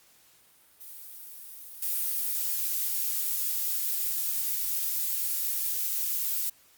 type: noise with level steps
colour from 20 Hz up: violet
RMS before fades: -44 / -29 dBFS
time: 0.8-6.5 s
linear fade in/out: 10 ms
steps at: 1.82 s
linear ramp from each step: 5 ms
effects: white hiss -60 dBFS RMS until 6.77 s + Opus 48 kbps